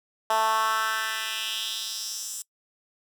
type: tone with high-pass filter sweep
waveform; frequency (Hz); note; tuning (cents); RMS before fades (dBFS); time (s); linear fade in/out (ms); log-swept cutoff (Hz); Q
10% pulse; 220.4; A3; +3; -28; 0.3-2.42; 2; 780 to 7700; 2.6
effects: noise-tail reverb RT60 0.1 s tail -22 dB re dry